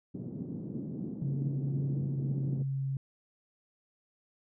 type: band-pass noise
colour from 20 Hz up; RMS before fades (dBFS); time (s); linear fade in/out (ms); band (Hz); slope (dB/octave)
white; -39; 0.14-2.63; 10; 130 to 280; 24
type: tone with pitch glide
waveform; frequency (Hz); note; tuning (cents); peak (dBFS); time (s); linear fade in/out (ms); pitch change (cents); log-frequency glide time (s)
sine; 138.59 to 135.5; C#3 to C#3; 0 to -39; -30; 1.22-2.97; 2; -39; 1.83-2.85
effects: none